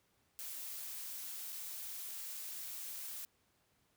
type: noise with dropouts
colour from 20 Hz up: blue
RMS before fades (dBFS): -45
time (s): 0.39-3.25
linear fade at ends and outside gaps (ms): 0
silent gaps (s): 1.523-1.527
effects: pink hiss -75 dBFS RMS until 3.96 s + high-pass 60 Hz 12 dB/octave